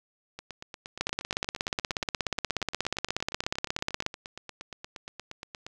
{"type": "two click trains", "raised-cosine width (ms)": 0.2, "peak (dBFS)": [-22, -10], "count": [46, 52], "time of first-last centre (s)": [[0.39, 5.665], [1.01, 4.064]], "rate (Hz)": [8.53, 16.7], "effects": []}